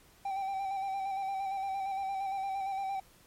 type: tone with vibrato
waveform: triangle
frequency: 779 Hz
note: G5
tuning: 11 cents flat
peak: -30 dBFS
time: 0.25-3 s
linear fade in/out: 5 ms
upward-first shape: square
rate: 8.7 Hz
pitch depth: 27 cents each way
effects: pink hiss -61 dBFS RMS until 3.26 s + MP3 64 kbps